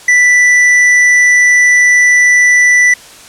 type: tone with tanh clipping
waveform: sine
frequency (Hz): 1975.5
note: B6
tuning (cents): 0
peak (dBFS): -6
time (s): 0.08-2.94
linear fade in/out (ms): 5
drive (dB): 10
effects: white hiss -35 dBFS RMS until 3.28 s + low-pass 9000 Hz 12 dB/octave